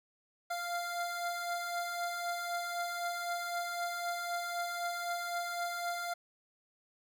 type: beating tone pair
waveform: 25% pulse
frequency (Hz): 693 / 696.9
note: F5 / F5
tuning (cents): -14 / -4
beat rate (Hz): 3.9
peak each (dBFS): -38 / -32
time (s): 0.5-6.14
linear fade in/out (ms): 10
effects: none